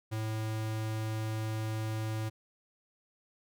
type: tone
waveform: square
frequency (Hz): 109.6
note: A2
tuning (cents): -6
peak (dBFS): -33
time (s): 0.11-2.3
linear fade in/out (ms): 20
effects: none